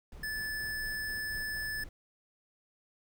brown noise with tremolo, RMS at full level -46 dBFS, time 0.12-1.89 s, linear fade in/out 2 ms, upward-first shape square, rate 4.2 Hz, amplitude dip 30%
square tone, 1738 Hz, A6, 22 cents flat, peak -35 dBFS, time 0.23-1.84 s, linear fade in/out 5 ms
effects none

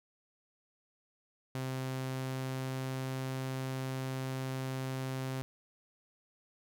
sawtooth tone with pitch glide, 130.81 to 131.57 Hz, C3 to C3, 0 to +10 cents, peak -31 dBFS, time 1.55-5.42 s, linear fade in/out 0 ms, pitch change +10 cents, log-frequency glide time 1.75-3.2 s, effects none

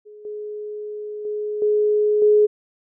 sine tone with level steps, 420.7 Hz, G#4, 22 cents sharp, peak -39 / -28 / -23 / -15 / -11 dBFS, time 0.05-2.47 s, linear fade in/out 20 ms, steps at 0.25 / 1.25 / 1.62 / 2.22 s, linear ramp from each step 2 ms, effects none

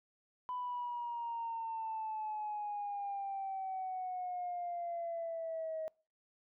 sine exponential sweep, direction down, 1000 to 632 Hz, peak -36 dBFS, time 0.49-5.88 s, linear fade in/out 0 ms, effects noise-tail reverb RT60 0.4 s tail -26 dB re dry + tanh soft clip ceiling -32 dBFS

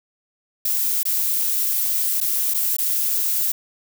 violet noise with dropouts, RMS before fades -21 dBFS, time 0.65-3.52 s, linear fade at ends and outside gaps 5 ms, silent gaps 1.032-1.053 / 2.204-2.211 / 2.539-2.544 / 2.767-2.784 s, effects none

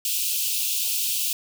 white high-pass noise, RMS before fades -25 dBFS, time 0.05-1.33 s, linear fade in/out 2 ms, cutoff 2500 Hz, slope 96 dB/octave, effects none

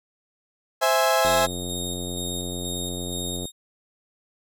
30% pulse chord, C augmented, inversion none, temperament equal, 523.3 / 659.3 / 830.6 Hz, C5 / E5 / G#5, 0 / 0 / 0 cents, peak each -21 / -19 / -21 dBFS, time 0.81-1.47 s, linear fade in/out 20 ms
20% pulse tone with tremolo, 3711 Hz, A#7, 9 cents flat, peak -24 dBFS, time 1.22-3.52 s, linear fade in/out 50 ms, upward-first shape square, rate 2.1 Hz, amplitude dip 35%
click train, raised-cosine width 2 ms, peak -20 dBFS, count 197, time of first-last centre 1.25-3.455 s, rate 88.9 Hz
effects none

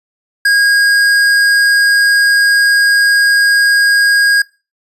sine tone with hard clipping, 1633 Hz, G#6, 30 cents flat, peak -9 dBFS, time 0.45-4.42 s, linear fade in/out 5 ms, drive 13 dB, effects noise-tail reverb RT60 0.3 s tail -22 dB re dry + resampled to 32000 Hz

